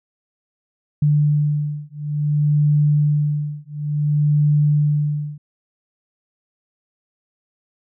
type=beating tone pair; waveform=sine; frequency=147.9 / 148.47 Hz; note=D3 / D3; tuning=+13 / +19 cents; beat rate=0.57 Hz; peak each=-18 dBFS; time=1.02-5.38 s; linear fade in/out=5 ms; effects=none

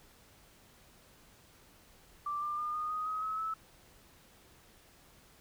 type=tone with pitch steps; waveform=sine; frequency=1174.7 / 1192.5 / 1210.5 / 1228.8 / 1247.4 / 1266.3 / 1285.5 / 1304.9 Hz; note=D6 / D6 / D#6 / D#6 / D#6 / D#6 / E6 / E6; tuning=0 / +26 / -48 / -22 / +4 / +30 / -44 / -18 cents; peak=-33 dBFS; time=2.26-3.54 s; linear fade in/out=5 ms; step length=160 ms; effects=pink hiss -61 dBFS RMS until 5.4 s

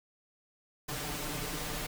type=noise with comb filter; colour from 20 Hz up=pink; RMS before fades=-37 dBFS; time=0.88-1.87 s; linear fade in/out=10 ms; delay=6.7 ms; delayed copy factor=+0.85; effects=none

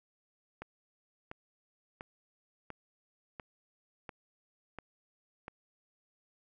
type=click train; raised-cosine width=0.5 ms; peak=-27 dBFS; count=8; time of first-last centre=0.62-5.481 s; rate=1.44 Hz; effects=none

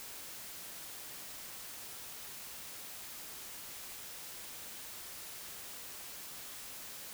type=silence; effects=white hiss -47 dBFS RMS until 7.13 s

